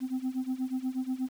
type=tone with tremolo; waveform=sine; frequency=258.3 Hz; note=C4; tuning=22 cents flat; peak=-24 dBFS; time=0-1.3 s; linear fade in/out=50 ms; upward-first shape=sine; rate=8.3 Hz; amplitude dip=90%; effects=tanh soft clip ceiling -26 dBFS + 9-bit